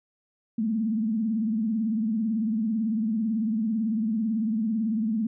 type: tone with vibrato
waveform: sine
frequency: 220 Hz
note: A3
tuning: in tune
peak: -23 dBFS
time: 0.58-5.27 s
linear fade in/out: 5 ms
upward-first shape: triangle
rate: 18 Hz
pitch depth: 130 cents each way
effects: none